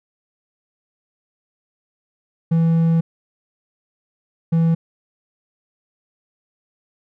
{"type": "tone bursts at uneven times", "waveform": "triangle", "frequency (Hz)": 164.81, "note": "E3", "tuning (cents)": 0, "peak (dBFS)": -11, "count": 2, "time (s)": [[2.51, 3.01], [4.52, 4.75]], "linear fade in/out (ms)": 10, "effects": []}